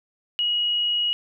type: tone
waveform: sine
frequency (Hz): 2900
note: F#7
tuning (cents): -35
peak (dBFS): -20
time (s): 0.39-1.13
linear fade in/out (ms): 0
effects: none